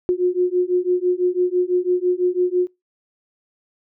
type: beating tone pair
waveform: sine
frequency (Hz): 357.4 / 363.4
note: F4 / F#4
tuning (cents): +40 / -31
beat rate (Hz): 6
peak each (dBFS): -19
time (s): 0.09-2.67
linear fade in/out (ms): 0
effects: noise-tail reverb RT60 0.2 s tail -23 dB re dry